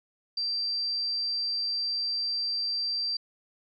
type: tone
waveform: sine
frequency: 4699 Hz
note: D8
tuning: in tune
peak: -27 dBFS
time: 0.37-3.17 s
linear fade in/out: 5 ms
effects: none